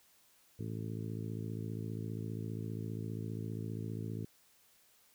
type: harmonic tone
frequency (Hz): 55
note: A1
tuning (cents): 0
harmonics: 2 / 3 / 4 / 5 / 6 / 7 / 8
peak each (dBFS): -40 / -44 / -46 / -48 / -50 / -51 / -52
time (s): 0.59-4.25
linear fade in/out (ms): 5
effects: white hiss -67 dBFS RMS until 5.14 s